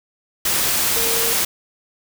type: tone in noise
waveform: sine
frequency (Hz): 460.1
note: A#4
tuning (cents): -23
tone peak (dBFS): -26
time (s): 0.96-1.33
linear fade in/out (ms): 5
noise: white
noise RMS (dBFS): -19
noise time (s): 0.45-1.45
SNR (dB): -10
effects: none